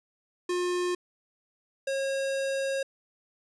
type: tone pair in turn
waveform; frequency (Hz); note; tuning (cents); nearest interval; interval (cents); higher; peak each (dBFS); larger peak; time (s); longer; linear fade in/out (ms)
square; 356.9 / 542.9; F4 / C#5; +38 / -36; perfect fifth; 726; second; -27 / -28; first; 0.49-0.95 / 1.87-2.83; second; 5
effects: resampled to 22050 Hz